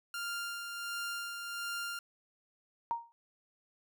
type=tone with tremolo; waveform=sawtooth; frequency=1396.9 Hz; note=F6; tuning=in tune; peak=-32 dBFS; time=0.14-1.99 s; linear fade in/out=2 ms; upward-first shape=sine; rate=1.4 Hz; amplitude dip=40%
type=tone with exponential decay; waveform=sine; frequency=932.3 Hz; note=A#5; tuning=in tune; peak=-27 dBFS; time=2.91-3.12 s; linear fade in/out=0 ms; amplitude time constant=45 ms
effects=none